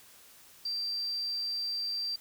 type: tone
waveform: sine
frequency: 4699 Hz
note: D8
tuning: in tune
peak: -31 dBFS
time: 0.65-2.16 s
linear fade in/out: 5 ms
effects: white hiss -56 dBFS RMS until 2.2 s